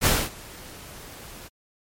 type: noise with ADSR envelope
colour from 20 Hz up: pink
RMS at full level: -18 dBFS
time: 0.01-1.49 s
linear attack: 46 ms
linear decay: 240 ms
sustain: -24 dB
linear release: 25 ms
effects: MP3 64 kbps